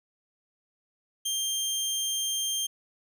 20% pulse tone, 3180 Hz, G7, 24 cents sharp, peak -22 dBFS, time 1.25-2.67 s, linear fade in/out 10 ms, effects none

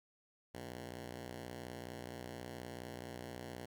10% pulse ring-modulated tone, 123.3 Hz, B2, 2 cents flat, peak -34 dBFS, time 0.54-3.66 s, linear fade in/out 10 ms, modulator 29.5 Hz, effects none

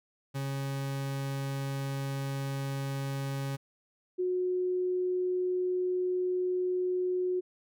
40% pulse / sine tone pair in turn, 137.2 / 364.5 Hz, C#3 / F#4, -17 / -26 cents, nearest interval octave + perfect fourth, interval 1691 cents, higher second, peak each -31 / -27 dBFS, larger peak second, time 0.34-3.57 / 4.18-7.41 s, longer neither, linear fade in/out 20 ms, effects none

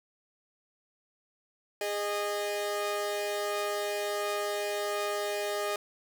sawtooth tone pair together, 411 / 615.8 Hz, G#4 / D#5, -18 / -18 cents, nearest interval perfect fifth, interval 700 cents, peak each -29 / -29 dBFS, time 1.81-5.76 s, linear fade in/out 2 ms, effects none

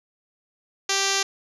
5% pulse tone with low-pass filter, 392 Hz, G4, in tune, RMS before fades -23 dBFS, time 0.89-1.23 s, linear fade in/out 5 ms, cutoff 6800 Hz, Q 6.4, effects none

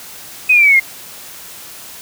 sine exponential sweep, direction down, 2544 to 2096 Hz, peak -6 dBFS, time 0.49-0.8 s, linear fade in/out 10 ms, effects white hiss -34 dBFS RMS until 2.01 s + high-pass 60 Hz 12 dB/octave

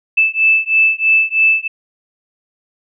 sine beating tone pair, 2630 / 2633.1 Hz, E7 / E7, -5 / -3 cents, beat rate 3.1 Hz, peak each -13 dBFS, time 0.17-1.68 s, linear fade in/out 10 ms, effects none

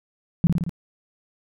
sine tone with echo, 170 Hz, F3, 46 cents flat, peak -12 dBFS, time 0.44-0.47 s, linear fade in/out 0 ms, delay 56 ms, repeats 4, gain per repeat -3 dB, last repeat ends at 0.694 s, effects none

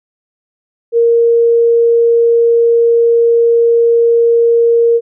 sine tone, 466.2 Hz, A#4, in tune, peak -6 dBFS, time 0.92-5.01 s, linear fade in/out 50 ms, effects none

